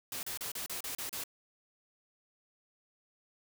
white noise bursts, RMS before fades -39 dBFS, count 8, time 0.12-1.238 s, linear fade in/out 2 ms, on 110 ms, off 34 ms, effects none

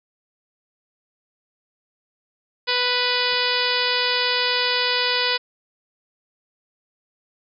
harmonic tone, 494.1 Hz, B4, 1 cent sharp, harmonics 1 / 2 / 3 / 4 / 5 / 6 / 7 / 8 / 9 / 10, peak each -28 / -28 / -28 / -28 / -28 / -28 / -28 / -28 / -28 / -28 dBFS, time 2.67-5.38 s, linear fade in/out 20 ms
clicks, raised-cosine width 2 ms, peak -35 dBFS, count 2, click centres 3.325 / 3.336 s
effects none

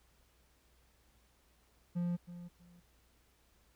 triangle tone with echo, 174.61 Hz, F3, in tune, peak -30 dBFS, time 1.95-2.17 s, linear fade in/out 20 ms, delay 320 ms, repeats 2, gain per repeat -13 dB, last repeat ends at 2.81 s, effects added 60 Hz sine -70 dBFS peak until 3.75 s + pink hiss -71 dBFS RMS until 3.75 s

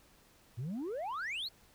sine exponential sweep, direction up, 108.5 to 4514 Hz, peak -33 dBFS, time 0.57-1.49 s, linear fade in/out 20 ms, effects tanh soft clip ceiling -35 dBFS + pink hiss -64 dBFS RMS until 1.74 s

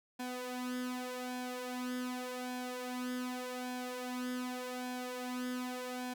sawtooth tone with flanger, 250.5 Hz, B3, 25 cents sharp, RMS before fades -40 dBFS, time 0.19-6.14 s, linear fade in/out 10 ms, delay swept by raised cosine 1.2 to 3.4 ms, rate 0.85 Hz, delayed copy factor +0.7, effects none

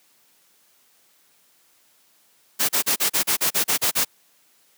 white noise bursts, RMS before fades -20 dBFS, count 11, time 2.59-4.05 s, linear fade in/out 20 ms, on 100 ms, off 36 ms, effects white hiss -60 dBFS RMS until 4.77 s + high-pass 150 Hz 12 dB/octave

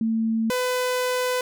sine / sawtooth tone pair in turn, 224.1 / 502 Hz, A3 / B4, +32 / +28 cents, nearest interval octave + major second, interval 1396 cents, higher second, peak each -20 / -18 dBFS, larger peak second, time 0.01-0.5 / 0.5-1.41 s, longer second, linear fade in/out 2 ms, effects none

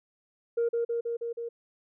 sine tone with echo, 467.9 Hz, A#4, 6 cents sharp, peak -22 dBFS, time 0.57-0.69 s, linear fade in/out 10 ms, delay 160 ms, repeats 5, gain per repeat -2 dB, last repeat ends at 1.49 s, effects tanh soft clip ceiling -21 dBFS

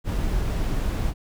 brown noise, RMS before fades -24 dBFS, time 0.04-1.14 s, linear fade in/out 50 ms, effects none

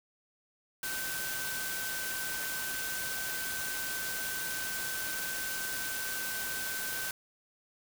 sine tone in noise, 1534 Hz, G6, 38 cents flat, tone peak -38 dBFS, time 0.83-7.11 s, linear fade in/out 2 ms, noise white, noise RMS -37 dBFS, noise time 0.83-7.11 s, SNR -4 dB, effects none

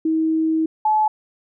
sine tone pair in turn, 319.3 / 859.8 Hz, D#4 / A5, +45 / -40 cents, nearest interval octave + perfect fourth, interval 1715 cents, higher second, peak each -16 / -14 dBFS, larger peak second, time 0.05-0.66 / 0.85-1.08 s, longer first, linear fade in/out 5 ms, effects none

